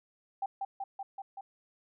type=tone with echo; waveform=sine; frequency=785 Hz; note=G5; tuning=2 cents sharp; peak=-30 dBFS; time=0.42-0.46 s; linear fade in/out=5 ms; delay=190 ms; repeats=5; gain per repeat=-2 dB; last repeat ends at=1.41 s; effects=none